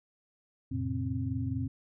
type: tone cluster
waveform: sine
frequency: 87.9 / 112.5 / 132.2 / 264.4 Hz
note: F2 / A2 / C3 / C4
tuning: +12 / +39 / +18 / +18 cents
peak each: -36 / -34 / -38 / -35 dBFS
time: 0.71-1.68 s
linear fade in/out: 10 ms
effects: none